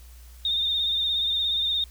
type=tone with vibrato; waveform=sine; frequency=3658 Hz; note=A#7; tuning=33 cents flat; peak=-22 dBFS; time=0.45-1.84 s; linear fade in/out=2 ms; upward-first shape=sine; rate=17 Hz; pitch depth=43 cents each way; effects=added 60 Hz sine -44 dBFS peak until 1.9 s + white hiss -55 dBFS RMS until 1.9 s